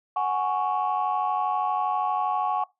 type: chord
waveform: sine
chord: F# suspended second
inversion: none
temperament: just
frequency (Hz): 740 / 832.5 / 1110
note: F#5 / G#5 / C#6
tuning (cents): 0 / +4 / +2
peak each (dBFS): -26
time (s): 0.16-2.64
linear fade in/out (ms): 5
effects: noise-tail reverb RT60 0.2 s tail -22 dB re dry + tanh soft clip ceiling -16 dBFS